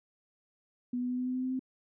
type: tone with pitch steps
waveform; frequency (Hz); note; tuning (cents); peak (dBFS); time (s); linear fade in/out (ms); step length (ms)
sine; 246.2 / 248.1 / 249.9 / 251.8 / 253.7 / 255.6 / 257.5 / 259.5; B3 / B3 / B3 / B3 / B3 / C4 / C4 / C4; -5 / +8 / +21 / +34 / +47 / -40 / -28 / -14; -30; 0.93-1.594; 5; 83
effects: none